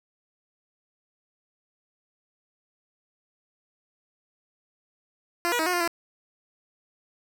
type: tone with pitch steps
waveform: 10% pulse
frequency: 345.1 / 483.3 / 319 / 361.1 / 351 / 339.5 Hz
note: F4 / B4 / D#4 / F#4 / F4 / F4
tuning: -21 / -38 / +43 / -42 / +9 / -49 cents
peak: -15 dBFS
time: 5.45-5.876 s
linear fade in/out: 0 ms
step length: 71 ms
effects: none